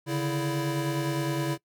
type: tone cluster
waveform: square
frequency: 140.3 / 150 / 331 / 577 Hz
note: C#3 / D3 / E4 / D5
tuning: +21 / +37 / +7 / -31 cents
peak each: -30 / -38 / -31 / -38 dBFS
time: 0.06-1.58 s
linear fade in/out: 50 ms
effects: noise-tail reverb RT60 0.1 s tail -21 dB re dry